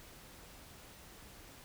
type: silence
effects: pink hiss -55 dBFS RMS until 1.64 s